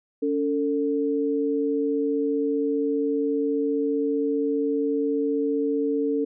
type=tone pair together; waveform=sine; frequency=283.1 / 447.5 Hz; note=C#4 / A4; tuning=+37 / +29 cents; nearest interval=minor sixth; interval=792 cents; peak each=-24 dBFS; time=0.22-6.25 s; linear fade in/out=10 ms; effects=none